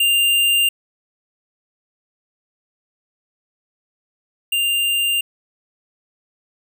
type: tone pair in turn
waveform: square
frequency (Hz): 2794 / 2794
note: F7 / F7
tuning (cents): 0 / 0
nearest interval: unison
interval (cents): 0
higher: neither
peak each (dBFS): -14 / -17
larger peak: first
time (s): 0-0.69 / 4.52-5.21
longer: neither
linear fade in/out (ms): 5
effects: none